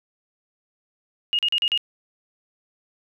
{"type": "tone bursts", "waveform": "sine", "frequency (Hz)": 2859, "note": "F7", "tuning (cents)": 40, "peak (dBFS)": -18, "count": 5, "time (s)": [1.33, 1.776], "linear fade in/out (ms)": 0, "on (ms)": 58, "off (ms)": 39, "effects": []}